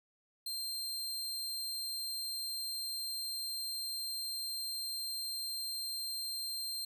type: tone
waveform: sawtooth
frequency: 4166 Hz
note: C8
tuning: 8 cents flat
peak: -34 dBFS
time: 0.46-6.85 s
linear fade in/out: 5 ms
effects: none